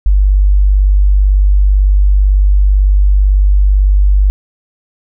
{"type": "tone", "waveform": "sine", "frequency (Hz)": 49, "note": "G1", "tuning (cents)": 0, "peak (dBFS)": -5, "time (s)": [0.06, 4.3], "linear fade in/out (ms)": 0, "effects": []}